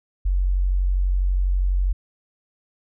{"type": "tone", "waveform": "sine", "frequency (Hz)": 46.1, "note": "F#1", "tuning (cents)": -6, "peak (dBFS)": -17, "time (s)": [0.25, 1.93], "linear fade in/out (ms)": 10, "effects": []}